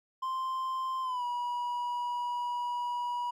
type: tone with pitch glide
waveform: triangle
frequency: 1045 to 969.4 Hz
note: C6 to B5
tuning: -2 to -32 cents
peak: -29 dBFS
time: 0.22-3.31 s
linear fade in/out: 10 ms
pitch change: -130 cents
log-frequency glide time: 1.02-1.24 s
effects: none